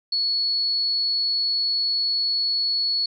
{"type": "tone", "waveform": "sine", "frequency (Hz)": 4390, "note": "C#8", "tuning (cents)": -18, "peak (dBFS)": -20, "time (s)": [0.12, 3.06], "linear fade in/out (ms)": 5, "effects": []}